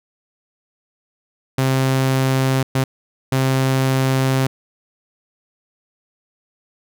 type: tone bursts at uneven times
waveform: sawtooth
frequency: 132.4 Hz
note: C3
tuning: 21 cents sharp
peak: -11 dBFS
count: 3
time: 1.58-2.63 / 2.75-2.84 / 3.32-4.47 s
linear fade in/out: 5 ms
effects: none